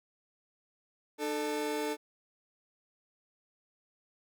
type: tone pair together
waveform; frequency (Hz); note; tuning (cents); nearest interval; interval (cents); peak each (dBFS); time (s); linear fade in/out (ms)
30% pulse; 301 / 440; D4 / A4; +43 / 0; perfect fifth; 657; -33 / -31; 1.18-1.97; 50
effects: none